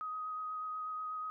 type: tone with vibrato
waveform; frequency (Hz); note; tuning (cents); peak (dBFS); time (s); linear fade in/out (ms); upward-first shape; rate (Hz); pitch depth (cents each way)
sine; 1256; D#6; +16; -37; 0.01-1.3; 0; sine; 8.2; 12
effects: none